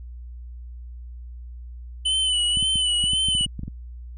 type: tone with vibrato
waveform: square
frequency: 3000 Hz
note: F#7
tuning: 23 cents sharp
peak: -20 dBFS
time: 2.05-3.46 s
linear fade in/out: 10 ms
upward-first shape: sine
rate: 1.9 Hz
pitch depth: 50 cents each way
type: clicks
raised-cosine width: 5 ms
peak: -19 dBFS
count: 12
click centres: 2.572 / 2.627 / 2.757 / 3.04 / 3.134 / 3.286 / 3.351 / 3.41 / 3.463 / 3.593 / 3.634 / 3.68 s
effects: added 60 Hz sine -35 dBFS peak until 4.17 s + resampled to 24000 Hz